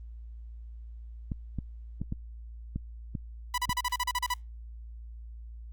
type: clicks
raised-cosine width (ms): 5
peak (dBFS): -20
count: 7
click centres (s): 1.318 / 1.587 / 2.016 / 2.124 / 2.76 / 3.152 / 3.694
type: tone bursts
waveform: sawtooth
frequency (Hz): 987.8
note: B5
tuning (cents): 0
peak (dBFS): -23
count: 11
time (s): 3.54-4.34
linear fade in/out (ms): 5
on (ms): 40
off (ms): 36
effects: added 57 Hz sine -41 dBFS peak until 5.72 s + Opus 32 kbps